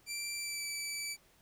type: tone with pitch glide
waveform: 15% pulse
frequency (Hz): 2349 to 2311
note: D7 to D7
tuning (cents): 0 to -28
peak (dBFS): -30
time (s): 0.06-1.17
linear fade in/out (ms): 50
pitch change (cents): -28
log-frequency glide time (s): 0.35-0.66
effects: pink hiss -66 dBFS RMS until 1.41 s